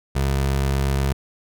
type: tone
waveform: 25% pulse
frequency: 68.2 Hz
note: C#2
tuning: 28 cents flat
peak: -15 dBFS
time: 0.15-1.13 s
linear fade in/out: 10 ms
effects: none